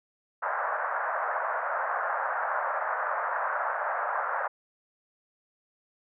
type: band-pass noise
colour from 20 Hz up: white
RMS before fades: -30 dBFS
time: 0.42-4.48 s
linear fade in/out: 10 ms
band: 560 to 1600 Hz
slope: 48 dB/octave
effects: none